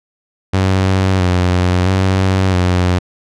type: tone with vibrato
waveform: sawtooth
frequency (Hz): 92.5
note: F#2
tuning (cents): 0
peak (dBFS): -7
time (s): 0.53-2.99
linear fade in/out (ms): 10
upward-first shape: square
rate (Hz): 0.75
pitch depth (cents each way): 44
effects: low-pass 6000 Hz 12 dB/octave